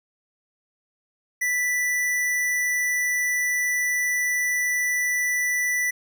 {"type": "tone", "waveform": "square", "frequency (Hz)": 1975.5, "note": "B6", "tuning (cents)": 0, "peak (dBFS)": -22, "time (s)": [1.41, 5.91], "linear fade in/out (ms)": 10, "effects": []}